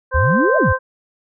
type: harmonic tone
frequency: 520 Hz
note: C5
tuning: 11 cents flat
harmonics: 1 / 2 / 3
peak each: -19 / -19 / -19 dBFS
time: 0.11-0.79 s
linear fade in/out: 50 ms
type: exponential two-way sweep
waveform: sine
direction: up then down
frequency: 65.41 to 670 to 65.41 Hz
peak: -14 dBFS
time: 0.14-0.73 s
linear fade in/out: 10 ms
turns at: 0.57 s
effects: none